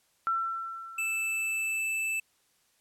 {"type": "tone with exponential decay", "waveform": "sine", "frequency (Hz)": 1345, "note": "E6", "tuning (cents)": 34, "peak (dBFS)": -24, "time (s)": [0.27, 1.79], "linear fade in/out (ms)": 0, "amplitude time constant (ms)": 330}
{"type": "tone", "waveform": "square", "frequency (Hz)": 2637, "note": "E7", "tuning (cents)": 0, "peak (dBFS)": -29, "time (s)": [0.98, 2.2], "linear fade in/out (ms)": 5}
{"effects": ["white hiss -69 dBFS RMS until 2.8 s", "low-pass 12000 Hz 12 dB/octave"]}